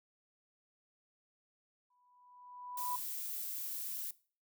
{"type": "tone with exponential growth", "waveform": "sine", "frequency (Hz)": 987.8, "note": "B5", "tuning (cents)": 0, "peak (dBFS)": -34, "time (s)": [1.9, 2.96], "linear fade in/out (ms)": 5, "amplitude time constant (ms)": 230}
{"type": "noise", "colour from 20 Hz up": "violet", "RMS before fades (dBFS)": -41, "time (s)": [2.77, 4.11], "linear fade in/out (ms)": 5}
{"effects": ["noise-tail reverb RT60 0.4 s tail -20 dB re dry"]}